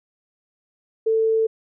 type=tone; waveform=sine; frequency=444.9 Hz; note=A4; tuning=19 cents sharp; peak=-16 dBFS; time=1.06-1.47 s; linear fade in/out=10 ms; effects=none